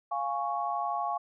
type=chord; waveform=sine; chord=Db major; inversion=first; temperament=equal; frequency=698.5 / 830.6 / 1108.7 Hz; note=F5 / Ab5 / Db6; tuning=0 / 0 / 0 cents; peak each=-33 dBFS; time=0.11-1.18 s; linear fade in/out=10 ms; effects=none